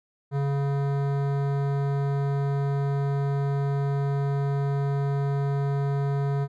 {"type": "tone with hard clipping", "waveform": "sine", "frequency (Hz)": 140, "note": "C#3", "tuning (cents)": 18, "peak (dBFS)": -25, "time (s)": [0.31, 6.48], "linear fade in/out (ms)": 50, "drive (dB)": 16, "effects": []}